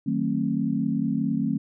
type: chord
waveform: sine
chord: D# diminished seventh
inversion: none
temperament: just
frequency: 155.56 / 186.68 / 224 / 268.8 Hz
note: D#3 / F#3 / A3 / C4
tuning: 0 / +16 / +31 / +47 cents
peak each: -30 / -29 / -26 / -27 dBFS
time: 0.06-1.58 s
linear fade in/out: 10 ms
effects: none